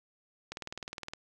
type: click train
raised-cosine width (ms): 0.2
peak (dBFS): -22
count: 13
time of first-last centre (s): 0.52-1.135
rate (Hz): 19.5
effects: none